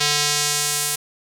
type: tone with band-pass filter sweep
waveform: square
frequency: 147.2 Hz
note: D3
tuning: 4 cents sharp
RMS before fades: -21 dBFS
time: 0-0.96 s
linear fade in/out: 10 ms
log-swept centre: 4700 to 10000 Hz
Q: 1.2
effects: none